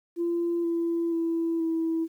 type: tone with pitch steps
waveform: sine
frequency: 341.8 / 336.7 / 331.7 / 326.7 Hz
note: F4 / E4 / E4 / E4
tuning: -37 / +37 / +11 / -15 cents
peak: -23 dBFS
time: 0.16-2.08 s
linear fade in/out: 50 ms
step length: 480 ms
effects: tanh soft clip ceiling -20 dBFS + 10-bit